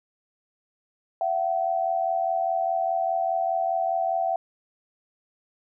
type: tone pair together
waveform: sine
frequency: 674 / 758.9 Hz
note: E5 / F#5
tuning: +38 / +44 cents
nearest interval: major second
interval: 206 cents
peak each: -25 dBFS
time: 1.21-4.36 s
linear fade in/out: 2 ms
effects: none